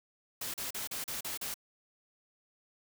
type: noise bursts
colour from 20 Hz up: white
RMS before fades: -38 dBFS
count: 7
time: 0.41-1.542 s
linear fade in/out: 5 ms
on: 130 ms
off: 37 ms
effects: none